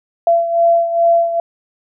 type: beating tone pair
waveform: sine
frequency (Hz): 677 / 679.4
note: E5 / F5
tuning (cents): +46 / -48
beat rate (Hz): 2.4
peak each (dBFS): -11 / -17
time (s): 0.27-1.4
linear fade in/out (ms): 2
effects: none